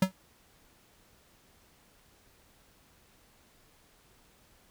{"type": "tone with exponential decay", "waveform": "square", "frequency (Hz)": 188.3, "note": "F#3", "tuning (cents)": 31, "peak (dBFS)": -18, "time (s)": [0.02, 0.12], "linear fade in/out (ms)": 5, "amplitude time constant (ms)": 20, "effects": ["pink hiss -63 dBFS RMS until 4.7 s"]}